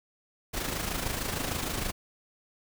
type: noise with amplitude modulation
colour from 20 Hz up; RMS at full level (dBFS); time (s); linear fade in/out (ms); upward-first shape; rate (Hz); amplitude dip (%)
pink; -30; 0.53-1.92; 20; sine; 26.5; 55
effects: none